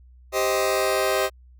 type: chord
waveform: sawtooth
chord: C minor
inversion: second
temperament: just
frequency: 392.4 / 523.3 / 627.9 Hz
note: G4 / C5 / Eb5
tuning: +2 / 0 / +16 cents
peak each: -21 / -21 / -20 dBFS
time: 0.32-1.3 s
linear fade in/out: 50 ms
effects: added 62 Hz sine -47 dBFS peak until 1.59 s